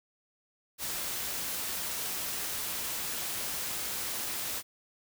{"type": "noise", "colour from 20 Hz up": "white", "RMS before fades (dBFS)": -35, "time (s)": [0.78, 4.63], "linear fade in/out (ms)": 50, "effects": []}